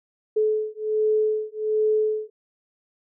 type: beating tone pair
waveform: sine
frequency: 430 / 431.3 Hz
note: A4 / A4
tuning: -40 / -35 cents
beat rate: 1.3 Hz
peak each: -23 dBFS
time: 0.36-2.3 s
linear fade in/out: 10 ms
effects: none